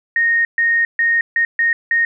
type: tone bursts at uneven times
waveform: sine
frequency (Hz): 1855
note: A#6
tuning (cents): -9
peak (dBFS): -12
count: 6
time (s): 0.16-0.45 / 0.58-0.85 / 0.99-1.21 / 1.36-1.45 / 1.59-1.73 / 1.91-2.05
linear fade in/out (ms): 2
effects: none

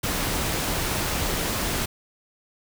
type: noise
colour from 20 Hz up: pink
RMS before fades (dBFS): -26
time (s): 0.03-1.86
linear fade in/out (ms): 10
effects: none

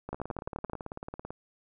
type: two click trains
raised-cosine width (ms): 1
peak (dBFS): -20 / -24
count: 8 / 23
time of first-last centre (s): 0.13-0.733 / 0.09-1.305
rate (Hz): 11.6 / 18.1
effects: none

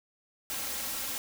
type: noise with comb filter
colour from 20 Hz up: white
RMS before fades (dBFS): -35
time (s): 0.5-1.18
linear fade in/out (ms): 0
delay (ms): 3.7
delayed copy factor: +0.5
effects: none

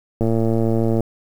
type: click train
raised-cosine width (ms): 2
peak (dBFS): -7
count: 91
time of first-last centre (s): 0.21-1.006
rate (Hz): 113
effects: 7-bit

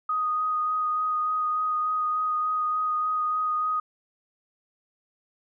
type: tone with vibrato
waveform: sine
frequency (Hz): 1244.5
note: D#6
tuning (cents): 0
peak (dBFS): -23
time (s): 0.09-3.8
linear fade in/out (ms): 5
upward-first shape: sine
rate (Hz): 3.4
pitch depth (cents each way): 12
effects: none

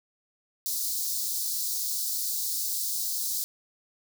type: high-pass noise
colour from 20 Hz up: white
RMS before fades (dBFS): -30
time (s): 0.66-3.44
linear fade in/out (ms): 0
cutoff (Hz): 4100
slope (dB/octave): 48
effects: none

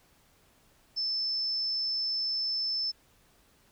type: tone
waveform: sine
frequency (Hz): 5274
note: E8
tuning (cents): 0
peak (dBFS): -28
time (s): 0.96-2.92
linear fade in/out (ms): 20
effects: pink hiss -64 dBFS RMS until 3.71 s

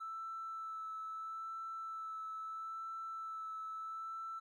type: tone with vibrato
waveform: triangle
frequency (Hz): 1318.5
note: E6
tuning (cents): 0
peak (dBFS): -38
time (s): 0-4.4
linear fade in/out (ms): 20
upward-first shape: sine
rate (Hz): 0.76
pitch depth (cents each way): 15
effects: tanh soft clip ceiling -39 dBFS

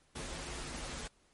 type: noise with comb filter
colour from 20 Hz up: pink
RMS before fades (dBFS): -42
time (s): 0.15-1.08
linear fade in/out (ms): 10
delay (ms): 10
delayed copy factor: -0.5
effects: pink hiss -69 dBFS RMS until 1.33 s + MP3 48 kbps

